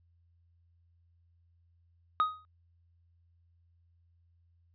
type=tone with exponential decay; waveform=triangle; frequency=1252 Hz; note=D#6; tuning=10 cents sharp; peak=-19 dBFS; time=2.2-2.45 s; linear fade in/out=0 ms; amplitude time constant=53 ms; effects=added 85 Hz sine -64 dBFS peak until 4.74 s + resampled to 11025 Hz